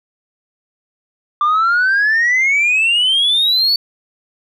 sine exponential sweep, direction up, 1174.7 to 4518 Hz, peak -9 dBFS, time 1.41-3.76 s, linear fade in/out 2 ms, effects tanh soft clip ceiling -9 dBFS

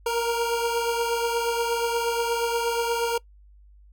25% pulse beating tone pair, 466.2 / 474.6 Hz, A#4 / A#4, 0 / +31 cents, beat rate 8.4 Hz, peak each -20 / -27 dBFS, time 0.06-3.18 s, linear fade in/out 5 ms, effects noise-tail reverb RT60 0.1 s tail -23 dB re dry + added 50 Hz sine -49 dBFS peak until 3.92 s

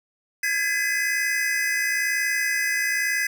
square tone cluster, 1633 / 1694 / 2018 / 2533 Hz, G#6 / G#6 / B6 / D#7, -30 / +34 / +37 / +30 cents, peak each -29 / -29 / -25 / -34 dBFS, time 0.43-3.27 s, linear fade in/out 5 ms, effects none

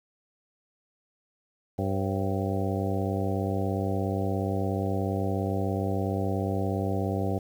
harmonic tone with a mistuned harmonic, 97 Hz, G2, 18 cents flat, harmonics 1 / 2 / 3 / 4 / 5 / 6 / 7 / 8, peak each -29 / -32 / -34 / -35 / -36 / -37 / -37 / -38 dBFS, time 1.78-7.39 s, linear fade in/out 10 ms, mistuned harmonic 6, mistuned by -81 cents, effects 9-bit

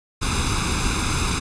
pink noise with comb filter, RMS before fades -22 dBFS, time 0.21-1.4 s, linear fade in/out 20 ms, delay 0.8 ms, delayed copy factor +0.75, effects resampled to 22050 Hz

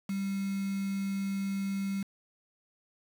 sine tone with quantisation, 196 Hz, G3, in tune, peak -30 dBFS, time 0.09-2.03 s, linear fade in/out 5 ms, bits 7, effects none

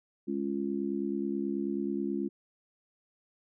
sine chord, Db major, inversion second, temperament just, 207.9 / 277.2 / 346.5 Hz, Ab3 / Db4 / F4, +2 / 0 / -14 cents, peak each -34 dBFS, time 0.27-2.29 s, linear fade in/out 20 ms, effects none

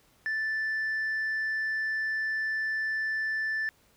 sine tone with tanh clipping, 1760 Hz, A6, in tune, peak -28 dBFS, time 0.26-3.69 s, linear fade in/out 0 ms, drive 1 dB, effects pink hiss -64 dBFS RMS until 3.96 s

